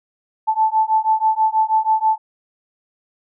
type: beating tone pair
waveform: sine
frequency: 873 / 879.2 Hz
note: A5 / A5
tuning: -14 / -2 cents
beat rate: 6.2 Hz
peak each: -17 dBFS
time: 0.47-2.18 s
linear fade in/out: 20 ms
effects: none